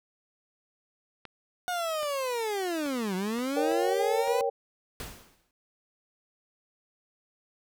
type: clicks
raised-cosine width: 0.3 ms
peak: -26 dBFS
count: 6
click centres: 1.253 / 2.031 / 2.862 / 3.388 / 3.715 / 4.276 s
type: linear two-way sweep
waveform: 30% pulse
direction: down then up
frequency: 729 to 180 to 507 Hz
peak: -26 dBFS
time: 1.68-4.41 s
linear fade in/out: 0 ms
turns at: 3.15 s
type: chord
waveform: sine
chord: G diminished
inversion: first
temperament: equal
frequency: 466.2 / 554.4 / 784 Hz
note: Bb4 / Db5 / G5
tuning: 0 / 0 / 0 cents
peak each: -28 / -30 / -31 dBFS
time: 3.56-4.5 s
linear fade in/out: 10 ms
type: noise with exponential decay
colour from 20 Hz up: pink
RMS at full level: -37 dBFS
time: 5-5.51 s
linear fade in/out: 1 ms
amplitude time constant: 110 ms
effects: none